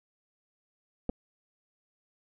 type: clicks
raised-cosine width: 2 ms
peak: -18 / -19 dBFS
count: 2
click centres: 1.093 / 1.097 s
effects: none